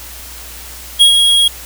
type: tone with ADSR envelope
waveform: square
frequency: 3297 Hz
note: G#7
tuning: 13 cents flat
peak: -3 dBFS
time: 0.99-1.48 s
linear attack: 25 ms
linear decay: 100 ms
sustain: -5 dB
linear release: 4 ms
effects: added 60 Hz sine -35 dBFS peak until 1.65 s + white hiss -32 dBFS RMS until 1.65 s